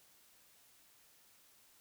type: silence
effects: white hiss -66 dBFS RMS until 1.8 s